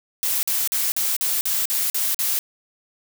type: noise bursts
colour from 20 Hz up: blue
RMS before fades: -22 dBFS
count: 9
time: 0.23-2.39 s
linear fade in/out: 0 ms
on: 200 ms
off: 45 ms
effects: none